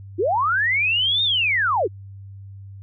sine linear two-way sweep, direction up then down, 302.1 to 3710 to 302.1 Hz, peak -17 dBFS, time 0.18-1.88 s, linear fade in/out 20 ms, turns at 1.23 s, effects added 98 Hz sine -36 dBFS peak until 2.82 s

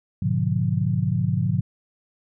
sine chord, G# diminished seventh, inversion none, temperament equal with one note detuned, 103.83 / 123.47 / 146.83 / 178.9 Hz, G#2 / B2 / D3 / F3, 0 / 0 / 0 / +42 cents, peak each -25 dBFS, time 0.22-1.61 s, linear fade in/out 5 ms, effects none

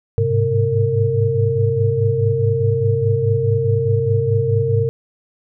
sine tone cluster, 102.6 / 107.4 / 131.3 / 458.7 Hz, G#2 / A2 / C3 / A#4, -21 / -41 / +6 / -28 cents, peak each -20 / -20 / -20 / -18 dBFS, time 0.18-4.89 s, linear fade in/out 0 ms, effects none

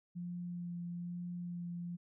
sine tone with vibrato, 174.61 Hz, F3, in tune, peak -39 dBFS, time 0.15-1.97 s, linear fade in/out 20 ms, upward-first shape sine, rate 1.1 Hz, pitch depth 13 cents each way, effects none

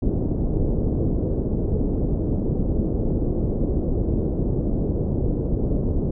pink low-pass noise, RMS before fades -22 dBFS, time 0.02-6.11 s, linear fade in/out 5 ms, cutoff 460 Hz, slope 24 dB/octave, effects none

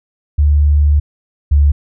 sine tone pair in turn, 73.42 / 72.2 Hz, D2 / D2, 0 / -29 cents, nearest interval unison, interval 29 cents, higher first, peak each -7 / -6 dBFS, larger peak second, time 0.38-1 / 1.51-1.72 s, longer first, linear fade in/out 10 ms, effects none

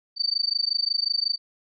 sine tone with amplitude modulation, 4592 Hz, D8, 40 cents flat, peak -18 dBFS, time 0.16-1.38 s, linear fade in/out 50 ms, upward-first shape sine, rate 25.5 Hz, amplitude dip 100%, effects none

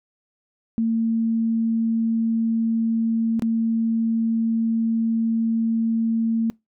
sine tone with dropouts, 226.6 Hz, A#3, 49 cents flat, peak -18 dBFS, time 0.78-6.5 s, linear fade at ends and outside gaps 0 ms, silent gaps 3.395-3.422 s, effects noise-tail reverb RT60 0.2 s tail -25 dB re dry

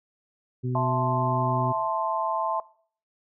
harmonic tone, 125.6 Hz, B2, 30 cents sharp, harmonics 1 / 2 / 3, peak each -26 / -33 / -35 dBFS, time 0.63-1.73 s, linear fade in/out 20 ms
sine chord, A minor, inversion second, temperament equal, 659.3 / 880 / 1046.5 Hz, E5 / A5 / C6, 0 / 0 / 0 cents, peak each -28 dBFS, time 0.75-2.6 s, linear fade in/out 2 ms
effects noise-tail reverb RT60 0.5 s tail -20 dB re dry

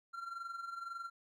triangle tone with amplitude modulation, 1371 Hz, F6, 32 cents flat, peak -37 dBFS, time 0.13-1.1 s, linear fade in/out 20 ms, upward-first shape sine, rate 21.9 Hz, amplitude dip 65%, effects none

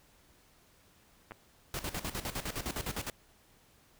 clicks, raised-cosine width 0.5 ms, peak -29 dBFS, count 2, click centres 1.31 / 1.319 s
pink noise with tremolo, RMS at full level -36 dBFS, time 1.74-3.1 s, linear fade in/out 2 ms, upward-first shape square, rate 9.8 Hz, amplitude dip 75%
effects pink hiss -64 dBFS RMS until 3.99 s

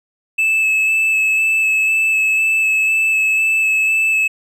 triangle tone with vibrato, 2613 Hz, E7, 16 cents flat, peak -11 dBFS, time 0.38-4.28 s, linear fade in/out 10 ms, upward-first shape square, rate 2 Hz, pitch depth 11 cents each way, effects none

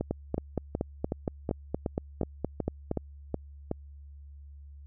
two click trains, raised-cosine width 2 ms, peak -16 / -15 dBFS, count 11 / 13, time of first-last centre 0.01-3.714 / 0.11-2.914 s, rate 2.7 / 4.28 Hz, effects added 71 Hz sine -45 dBFS peak until 4.86 s

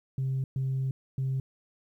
sine tone bursts at uneven times, 132.8 Hz, C3, 26 cents sharp, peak -25 dBFS, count 3, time 0.18-0.44 / 0.56-0.91 / 1.18-1.4 s, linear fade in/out 2 ms, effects tanh soft clip ceiling -24 dBFS + 11-bit

